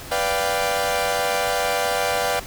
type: chord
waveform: sawtooth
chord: G dominant seventh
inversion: first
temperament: equal with one note detuned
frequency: 493.9 / 587.3 / 696.4 / 784 Hz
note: B4 / D5 / F5 / G5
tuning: 0 / 0 / -5 / 0 cents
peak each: -22 dBFS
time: 0.11-2.4 s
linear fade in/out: 10 ms
effects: pink hiss -37 dBFS RMS until 2.46 s